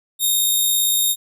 10% pulse tone with amplitude modulation, 3700 Hz, A#7, 14 cents flat, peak -7 dBFS, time 0.19-1.16 s, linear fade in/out 50 ms, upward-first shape sine, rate 57.7 Hz, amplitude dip 25%, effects none

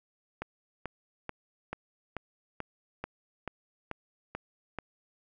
click train, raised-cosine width 0.5 ms, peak -20 dBFS, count 11, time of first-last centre 0.42-4.787 s, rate 2.29 Hz, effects none

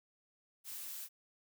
blue noise, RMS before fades -45 dBFS, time 0.64-1.09 s, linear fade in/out 50 ms, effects none

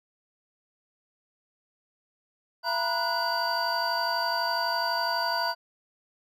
triangle tone cluster, 675 / 937 / 989 / 1470 / 4668 Hz, E5 / A#5 / B5 / F#6 / D8, +41 / +9 / +2 / -12 / -11 cents, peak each -30 dBFS, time 2.63-5.55 s, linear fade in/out 50 ms, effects none

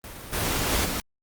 pink noise with level steps, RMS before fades -40 / -26 / -24 / -29 dBFS, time 0.04-1 s, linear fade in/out 0 ms, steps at 0.32 / 0.69 / 0.84 s, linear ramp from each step 20 ms, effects Opus 32 kbps

